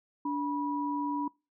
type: tone pair together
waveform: sine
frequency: 290 / 974.8 Hz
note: D4 / B5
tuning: -22 / -23 cents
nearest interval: octave + major sixth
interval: 2099 cents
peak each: -31 / -33 dBFS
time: 0.25-1.28 s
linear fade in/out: 5 ms
effects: noise-tail reverb RT60 0.3 s tail -26 dB re dry